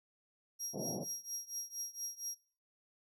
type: tone with tremolo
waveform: 35% pulse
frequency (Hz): 5640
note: F8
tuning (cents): +16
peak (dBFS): -35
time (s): 0.59-2.35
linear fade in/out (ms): 20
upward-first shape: triangle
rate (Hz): 4.3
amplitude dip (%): 95
type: band-pass noise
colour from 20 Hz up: pink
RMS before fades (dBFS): -41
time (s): 0.73-1.05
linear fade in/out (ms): 20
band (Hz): 130 to 740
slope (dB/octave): 48
effects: noise-tail reverb RT60 0.4 s tail -17 dB re dry